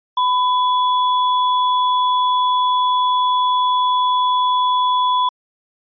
sine tone with sample-and-hold, 1000 Hz, B5, 21 cents sharp, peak -13 dBFS, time 0.17-5.29 s, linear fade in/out 5 ms, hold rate 4410 Hz, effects resampled to 11025 Hz

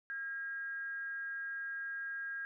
sine tone with amplitude modulation, 1623 Hz, G#6, 40 cents flat, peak -36 dBFS, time 0.1-2.45 s, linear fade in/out 0 ms, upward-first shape sine, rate 276 Hz, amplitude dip 40%, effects none

